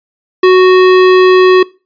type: tone with hard clipping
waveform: sine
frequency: 370 Hz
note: F#4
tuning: in tune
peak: -4 dBFS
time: 0.43-1.63 s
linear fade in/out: 5 ms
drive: 18 dB
effects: noise-tail reverb RT60 0.3 s tail -22 dB re dry + resampled to 11025 Hz